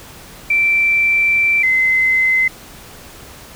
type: tone pair in turn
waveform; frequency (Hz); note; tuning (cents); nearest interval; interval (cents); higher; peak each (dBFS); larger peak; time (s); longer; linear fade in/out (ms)
sine; 2341 / 2055; D7 / C7; -6 / -32; major second; 226; first; -11; neither; 0.5-1.63 / 1.63-2.48; first; 5
effects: pink hiss -38 dBFS RMS until 3.55 s